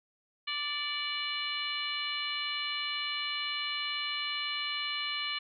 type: harmonic tone with a mistuned harmonic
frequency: 587.3 Hz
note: D5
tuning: in tune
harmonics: 2 / 3 / 4 / 5 / 6 / 7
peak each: -41 / -43 / -37 / -36 / -42 / -40 dBFS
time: 0.47-5.39 s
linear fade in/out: 10 ms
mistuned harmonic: 4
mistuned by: -25 cents
effects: none